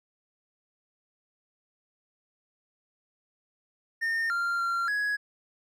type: tone with pitch steps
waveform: triangle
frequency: 1824 / 1389 / 1377 / 1672 Hz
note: A#6 / F6 / F6 / G#6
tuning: -38 / -10 / -25 / +11 cents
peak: -24 dBFS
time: 4.01-5.17 s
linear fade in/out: 20 ms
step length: 290 ms
effects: none